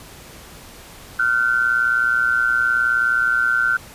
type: tone pair together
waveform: sine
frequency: 1396.9 / 1516 Hz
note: F6 / F#6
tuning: 0 / +42 cents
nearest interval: minor second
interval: 142 cents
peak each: -18 dBFS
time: 1.19-3.77 s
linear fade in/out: 5 ms
effects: pink hiss -41 dBFS RMS until 3.94 s + resampled to 32000 Hz